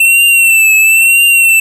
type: tone with vibrato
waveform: square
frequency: 2688 Hz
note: E7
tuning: 33 cents sharp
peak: -5 dBFS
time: 0-1.6 s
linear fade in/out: 5 ms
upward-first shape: triangle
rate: 1 Hz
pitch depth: 65 cents each way
effects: 7-bit